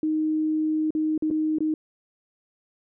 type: tone with dropouts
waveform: sine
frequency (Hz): 311.1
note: D#4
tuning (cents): 0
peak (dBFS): -21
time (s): 0.03-1.74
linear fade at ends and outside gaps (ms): 2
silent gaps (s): 0.906-0.95 / 1.178-1.223 / 1.303-1.31 / 1.585-1.605
effects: none